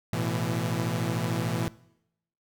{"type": "chord", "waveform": "sawtooth", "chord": "A suspended second", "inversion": "none", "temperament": "equal with one note detuned", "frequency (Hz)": [110, 123.47, 166.83], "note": ["A2", "B2", "E3"], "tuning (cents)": [0, 0, 21], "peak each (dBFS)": -27, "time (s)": [0.13, 1.68], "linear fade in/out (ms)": 0, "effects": ["noise-tail reverb RT60 0.8 s tail -21 dB re dry"]}